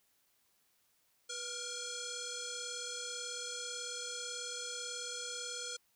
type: tone with frequency modulation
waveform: sine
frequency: 1396.9 Hz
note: F6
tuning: in tune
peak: -39 dBFS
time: 1.29-5.77 s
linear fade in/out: 10 ms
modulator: 944 Hz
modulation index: 7
effects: white hiss -74 dBFS RMS until 5.95 s